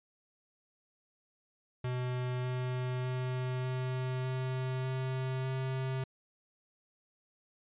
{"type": "tone with pitch steps", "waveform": "square", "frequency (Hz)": [125.6, 126.55, 127.5, 128.46, 129.43, 130.41, 131.39], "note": ["B2", "B2", "C3", "C3", "C3", "C3", "C3"], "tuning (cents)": [30, 43, -44, -31, -18, -5, 8], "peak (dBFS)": -33, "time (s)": [1.84, 6.04], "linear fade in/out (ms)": 5, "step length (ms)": 600, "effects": ["resampled to 8000 Hz"]}